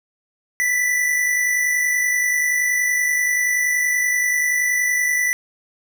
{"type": "tone pair together", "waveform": "square", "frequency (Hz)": [1975.5, 2026], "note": ["B6", "B6"], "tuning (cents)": [0, 44], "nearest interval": "unison", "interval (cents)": 44, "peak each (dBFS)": [-18, -28], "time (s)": [0.6, 5.33], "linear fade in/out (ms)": 0, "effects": []}